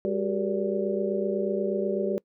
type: tone cluster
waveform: sine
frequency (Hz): 201.2 / 376 / 404.1 / 471.3 / 579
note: G3 / F#4 / G#4 / A#4 / D5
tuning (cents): +45 / +28 / -47 / +19 / -25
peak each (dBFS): -31 / -29 / -31 / -33 / -31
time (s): 0.05-2.18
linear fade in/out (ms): 0
effects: noise-tail reverb RT60 0.1 s tail -24 dB re dry